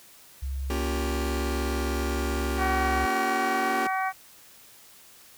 sine tone with pitch glide, 67 to 67.39 Hz, C2 to C#2, +42 to -48 cents, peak -28 dBFS, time 0.42-3.06 s, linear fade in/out 10 ms, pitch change +10 cents, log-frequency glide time 2.51-2.58 s
sawtooth chord, G half-diminished seventh, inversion first, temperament just, 235.2 / 282.2 / 352.8 / 392 Hz, Bb3 / Db4 / F4 / G4, +16 / +31 / +18 / 0 cents, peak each -30 dBFS, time 0.7-3.87 s, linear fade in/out 2 ms
harmonic tone, 379.1 Hz, F#4, 42 cents sharp, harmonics 2 / 3 / 4 / 5 / 6, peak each -27 / -31 / -33 / -35 / -37 dBFS, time 2.57-4.13 s, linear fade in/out 50 ms
effects white hiss -52 dBFS RMS until 5.37 s

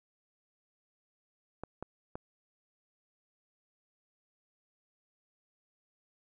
clicks, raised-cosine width 1 ms, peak -25 dBFS, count 3, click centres 1.636 / 1.826 / 2.155 s, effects none

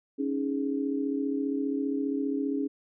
sine chord, C# suspended second, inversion none, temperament equal with one note detuned, 277.2 / 312.2 / 415.3 Hz, C#4 / D#4 / G#4, 0 / +6 / 0 cents, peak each -28 / -34 / -34 dBFS, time 0.18-2.68 s, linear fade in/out 20 ms, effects none

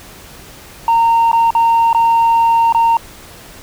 sine tone with dropouts, 920 Hz, A#5, 23 cents flat, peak -6 dBFS, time 0.88-2.97 s, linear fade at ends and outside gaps 2 ms, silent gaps 1.316-1.33 / 1.506-1.55 / 1.93-1.947 / 2.725-2.747 s, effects tanh soft clip ceiling -7 dBFS + pink hiss -37 dBFS RMS until 3.62 s

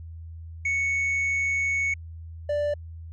triangle tone pair in turn, 2217 / 587.2 Hz, C#7 / D5, 0 / 0 cents, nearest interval octave + major seventh, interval 2300 cents, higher first, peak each -21 dBFS, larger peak neither, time 0.65-1.94 / 2.49-2.74 s, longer first, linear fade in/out 5 ms, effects added 82 Hz sine -37 dBFS peak until 3.12 s + resampled to 22050 Hz

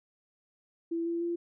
sine tone with pitch steps, 334 / 338.3 / 342.6 Hz, E4 / E4 / F4, +23 / +45 / -33 cents, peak -29 dBFS, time 0.91-1.36 s, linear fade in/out 10 ms, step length 150 ms, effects none

